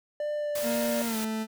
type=tone with vibrato; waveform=triangle; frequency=592 Hz; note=D5; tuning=14 cents sharp; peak=-26 dBFS; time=0.2-1.02 s; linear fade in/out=2 ms; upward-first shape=sine; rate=2.1 Hz; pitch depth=10 cents each way
type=noise; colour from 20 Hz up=white; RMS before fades=-36 dBFS; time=0.55-1.25 s; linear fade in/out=5 ms
type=tone with pitch glide; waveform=40% pulse; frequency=234.1 to 219.7 Hz; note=A#3 to A3; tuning=+8 to -2 cents; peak=-28 dBFS; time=0.62-1.47 s; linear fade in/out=50 ms; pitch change=-110 cents; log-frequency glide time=1.05-1.17 s
effects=none